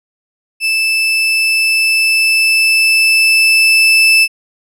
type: tone with level ramp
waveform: 35% pulse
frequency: 2635 Hz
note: E7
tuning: 1 cent flat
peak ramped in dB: -10 to -4 dBFS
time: 0.6-4.28 s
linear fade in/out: 50 ms
effects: low-pass 12000 Hz 12 dB/octave